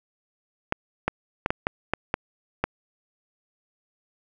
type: clicks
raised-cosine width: 0.5 ms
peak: -7 dBFS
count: 8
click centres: 0.724 / 1.08 / 1.461 / 1.505 / 1.669 / 1.936 / 2.141 / 2.64 s
effects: none